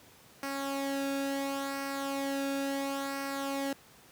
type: tone with flanger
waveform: sawtooth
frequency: 275.6 Hz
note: C#4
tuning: 10 cents flat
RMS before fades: -34 dBFS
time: 0.43-3.73 s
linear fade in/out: 2 ms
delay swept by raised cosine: 0.28 to 0.98 ms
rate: 0.72 Hz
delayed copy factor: -0.55
effects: pink hiss -57 dBFS RMS until 4.11 s + high-pass 100 Hz 12 dB/octave